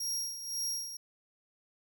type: tone with tremolo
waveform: sawtooth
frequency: 5610 Hz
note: F8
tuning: 7 cents sharp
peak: -29 dBFS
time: 0-0.97 s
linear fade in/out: 5 ms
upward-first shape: sine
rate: 1.9 Hz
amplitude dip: 65%
effects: none